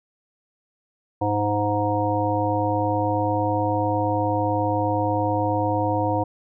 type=harmonic tone; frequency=103.83 Hz; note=G#2; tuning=in tune; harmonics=1 / 3 / 5 / 7 / 9; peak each=-26 / -26 / -26 / -26 / -26 dBFS; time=1.21-6.24 s; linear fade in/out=10 ms; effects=none